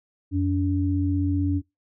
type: tone pair together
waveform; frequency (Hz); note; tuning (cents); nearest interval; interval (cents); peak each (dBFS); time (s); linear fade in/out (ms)
sine; 90 / 285.7; F#2 / D4; -47 / -48; octave + minor sixth; 1999; -23; 0.31-1.62; 50
effects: noise-tail reverb RT60 0.2 s tail -21 dB re dry